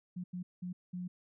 sine tone bursts at uneven times, 179.5 Hz, F3, 48 cents sharp, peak -37 dBFS, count 4, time 0.16-0.24 / 0.33-0.43 / 0.62-0.73 / 0.93-1.08 s, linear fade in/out 10 ms, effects none

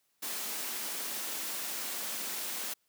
white high-pass noise, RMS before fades -37 dBFS, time 0.22-2.74 s, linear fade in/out 10 ms, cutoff 180 Hz, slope 96 dB/octave, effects white hiss -75 dBFS RMS until 2.88 s + high-pass 80 Hz 12 dB/octave

